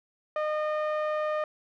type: tone with low-pass filter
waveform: sawtooth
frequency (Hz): 611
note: D#5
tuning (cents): -32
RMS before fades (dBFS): -29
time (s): 0.36-1.44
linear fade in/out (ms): 2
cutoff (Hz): 1500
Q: 0.99
effects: none